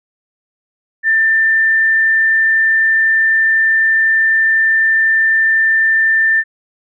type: tone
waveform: sine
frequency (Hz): 1786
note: A6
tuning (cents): +25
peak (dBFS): -9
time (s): 1.03-6.44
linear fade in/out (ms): 50
effects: none